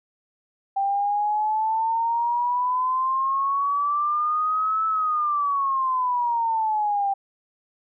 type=exponential two-way sweep; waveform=sine; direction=up then down; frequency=784 to 1311 to 784 Hz; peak=-20 dBFS; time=0.76-7.14 s; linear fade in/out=10 ms; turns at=4.86 s; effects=none